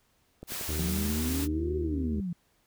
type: click train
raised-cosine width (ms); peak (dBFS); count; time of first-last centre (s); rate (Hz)
2; -28; 7; 0.43-0.975; 11
type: noise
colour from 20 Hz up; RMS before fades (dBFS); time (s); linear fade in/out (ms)
white; -36; 0.47-1.48; 50
type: harmonic tone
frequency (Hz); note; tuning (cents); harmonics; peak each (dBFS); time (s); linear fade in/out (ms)
77.78; D#2; 0; 1 / 2 / 3 / 4 / 5 / 6; -31 / -42 / -44 / -41 / -41 / -52; 0.68-2.21; 10
type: exponential two-way sweep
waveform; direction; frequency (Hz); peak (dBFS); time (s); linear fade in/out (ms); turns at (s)
sine; up then down; 166.7 to 377.3 to 166.7; -30; 0.79-2.33; 5; 1.76
effects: pink hiss -69 dBFS RMS until 2.66 s